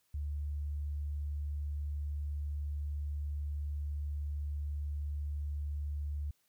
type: tone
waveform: sine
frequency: 73.1 Hz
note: D2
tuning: 7 cents flat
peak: -34 dBFS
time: 0.14-6.31 s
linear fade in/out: 5 ms
effects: white hiss -75 dBFS RMS until 6.48 s